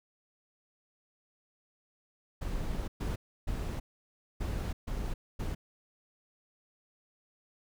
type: noise bursts at uneven times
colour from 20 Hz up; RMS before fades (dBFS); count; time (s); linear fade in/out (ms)
brown; -34; 6; 2.41-2.88 / 3-3.16 / 3.47-3.8 / 4.4-4.73 / 4.87-5.14 / 5.39-5.55; 10
effects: none